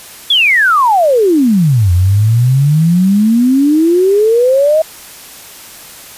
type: exponential two-way sweep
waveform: sine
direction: down then up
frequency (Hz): 3500 to 86 to 645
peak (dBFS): -6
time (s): 0.3-4.82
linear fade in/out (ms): 5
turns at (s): 1.92
effects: white hiss -33 dBFS RMS until 6.17 s + resampled to 32000 Hz